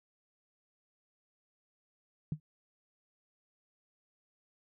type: tone with exponential decay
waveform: sine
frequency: 152.7 Hz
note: D#3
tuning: 32 cents flat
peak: -27 dBFS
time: 2.32-2.4 s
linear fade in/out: 2 ms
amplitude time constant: 16 ms
effects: none